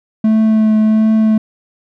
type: tone with vibrato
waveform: triangle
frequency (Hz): 217.9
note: A3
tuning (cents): -17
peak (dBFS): -6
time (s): 0.24-1.38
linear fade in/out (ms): 5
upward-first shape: triangle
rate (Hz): 1.4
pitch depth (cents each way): 16
effects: none